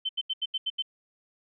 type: tone bursts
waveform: sine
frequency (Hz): 3080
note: G7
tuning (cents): -31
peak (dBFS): -26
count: 7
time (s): 0.05-0.824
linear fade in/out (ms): 10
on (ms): 42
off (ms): 80
effects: none